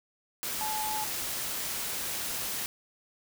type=tone in noise; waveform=sine; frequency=860 Hz; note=A5; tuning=40 cents flat; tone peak=-32 dBFS; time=0.61-1.04 s; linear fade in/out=0 ms; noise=white; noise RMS=-34 dBFS; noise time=0.43-2.66 s; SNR=-1 dB; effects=none